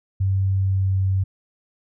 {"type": "tone with pitch glide", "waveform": "sine", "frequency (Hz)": [96.3, 95.47], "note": ["G2", "G2"], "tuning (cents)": [-30, -45], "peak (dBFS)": -17, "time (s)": [0.2, 1.24], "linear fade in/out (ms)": 10, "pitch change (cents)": -15, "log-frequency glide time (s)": [0.52, 0.97], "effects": []}